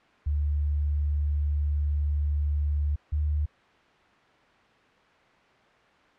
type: tone pair in turn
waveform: sine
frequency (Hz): 73.42 / 74.75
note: D2 / D2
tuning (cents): 0 / +31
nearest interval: unison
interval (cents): 31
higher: second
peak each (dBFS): -23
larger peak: neither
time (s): 0.26-2.96 / 3.12-3.46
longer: first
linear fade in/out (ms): 10
effects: white hiss -58 dBFS RMS until 6.18 s + low-pass 2000 Hz 12 dB/octave